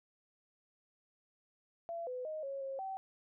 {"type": "tone with pitch steps", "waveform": "sine", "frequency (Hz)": [676, 503, 622, 549, 540, 769], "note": ["E5", "B4", "D#5", "C#5", "C#5", "G5"], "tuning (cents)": [43, 32, -1, -17, -45, -33], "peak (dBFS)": -38, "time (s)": [1.89, 2.97], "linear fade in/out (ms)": 0, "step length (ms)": 180, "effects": []}